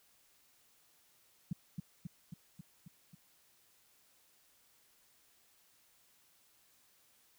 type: tone with echo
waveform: sine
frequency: 170 Hz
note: F3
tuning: 46 cents flat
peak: -32 dBFS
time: 1.51-1.53 s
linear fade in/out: 5 ms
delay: 270 ms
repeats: 6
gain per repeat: -3 dB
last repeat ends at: 3.15 s
effects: white hiss -69 dBFS RMS until 7.38 s